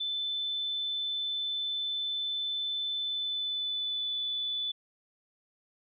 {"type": "tone with pitch glide", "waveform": "sine", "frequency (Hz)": [3520, 3480], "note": ["A7", "A7"], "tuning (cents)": [0, -20], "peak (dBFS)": -30, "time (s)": [0, 4.72], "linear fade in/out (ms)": 10, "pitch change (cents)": -20, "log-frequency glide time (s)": [2.96, 4.16], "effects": []}